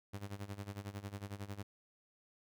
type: tone with tremolo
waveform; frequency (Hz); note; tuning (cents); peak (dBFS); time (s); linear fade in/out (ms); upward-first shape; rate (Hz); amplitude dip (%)
sawtooth; 100.6; G2; +45; -36; 0.13-1.63; 10; sine; 11; 85
effects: none